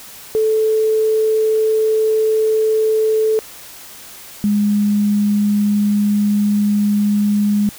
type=tone pair in turn; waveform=sine; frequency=437.1 / 206.3 Hz; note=A4 / G#3; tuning=-11 / -11 cents; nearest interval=octave + minor second; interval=1300 cents; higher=first; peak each=-12 dBFS; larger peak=neither; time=0.35-3.39 / 4.44-7.69 s; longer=second; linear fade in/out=0 ms; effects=white hiss -37 dBFS RMS until 7.78 s